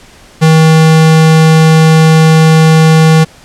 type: tone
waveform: square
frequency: 159.3 Hz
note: D#3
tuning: 41 cents sharp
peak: -3 dBFS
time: 0.41-3.25 s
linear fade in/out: 20 ms
effects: pink hiss -38 dBFS RMS until 3.44 s + low-pass 9000 Hz 12 dB/octave